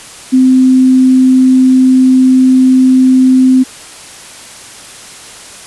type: tone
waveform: sine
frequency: 258.4 Hz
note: C4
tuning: 21 cents flat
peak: -3 dBFS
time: 0.32-3.64 s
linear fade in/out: 20 ms
effects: white hiss -31 dBFS RMS until 5.66 s + resampled to 24000 Hz